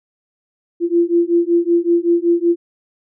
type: beating tone pair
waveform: sine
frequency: 340 / 345.3 Hz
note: F4 / F4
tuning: -46 / -20 cents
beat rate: 5.3 Hz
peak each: -15 dBFS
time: 0.8-2.56 s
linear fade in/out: 50 ms
effects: none